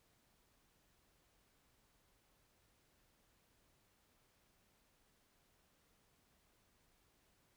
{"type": "silence", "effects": ["pink hiss -75 dBFS RMS until 7.56 s"]}